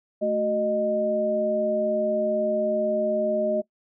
sine tone cluster, 219.4 / 371.9 / 616 Hz, A3 / F#4 / D#5, -5 / +9 / -17 cents, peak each -29 / -30 / -22 dBFS, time 0.21-3.62 s, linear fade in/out 20 ms, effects noise-tail reverb RT60 0.1 s tail -20 dB re dry

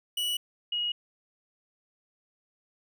45% pulse / sine tone pair in turn, 2939 / 2892 Hz, F#7 / F#7, -12 / -40 cents, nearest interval unison, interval 28 cents, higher first, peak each -27 dBFS, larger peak neither, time 0.17-0.37 / 0.72-0.92 s, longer neither, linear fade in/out 5 ms, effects none

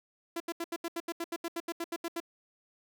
sawtooth tone bursts, 337.3 Hz, E4, 40 cents sharp, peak -29 dBFS, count 16, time 0.36-2.202 s, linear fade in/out 5 ms, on 42 ms, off 78 ms, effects none

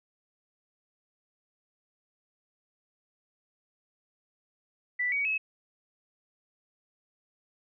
sine tone with pitch steps, 1975.5 / 2256 / 2577 Hz, B6 / C#7 / E7, 0 / +30 / -40 cents, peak -26 dBFS, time 4.99-5.38 s, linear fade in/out 10 ms, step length 130 ms, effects none

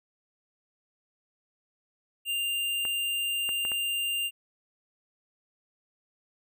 square tone, 2794 Hz, F7, in tune, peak -28 dBFS, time 2.25-4.31 s, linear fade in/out 50 ms
clicks, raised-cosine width 0.5 ms, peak -24 dBFS, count 4, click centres 2.852 / 3.491 / 3.651 / 3.718 s
effects none

